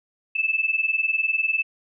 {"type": "tone pair together", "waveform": "sine", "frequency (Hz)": [2617, 2637], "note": ["E7", "E7"], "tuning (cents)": [-13, 0], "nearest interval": "unison", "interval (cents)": 13, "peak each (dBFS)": -23, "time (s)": [0.35, 1.63], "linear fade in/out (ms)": 10, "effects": []}